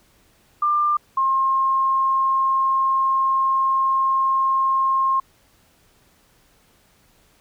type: tone pair in turn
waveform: sine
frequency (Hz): 1193 / 1067.5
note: D6 / C6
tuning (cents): +27 / +34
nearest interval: major second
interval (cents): 193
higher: first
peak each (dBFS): -16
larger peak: neither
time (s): 0.62-0.97 / 1.17-5.2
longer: second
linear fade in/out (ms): 5
effects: pink hiss -58 dBFS RMS until 7.4 s